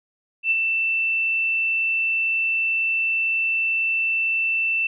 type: tone with ADSR envelope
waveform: sine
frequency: 2669 Hz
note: E7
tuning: 21 cents sharp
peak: -15 dBFS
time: 0.43-4.87 s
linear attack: 79 ms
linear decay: 25 ms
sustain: -4 dB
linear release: 4 ms
effects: none